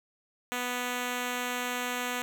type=tone; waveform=5% pulse; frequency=246.9 Hz; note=B3; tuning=in tune; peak=-19 dBFS; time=0.52-2.22 s; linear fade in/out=0 ms; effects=none